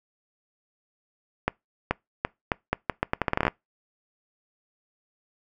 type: accelerating click train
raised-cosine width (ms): 0.5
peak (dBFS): -7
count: 17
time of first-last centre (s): 1.48-3.48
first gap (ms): 430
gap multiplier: 0.79
effects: noise-tail reverb RT60 0.2 s tail -25 dB re dry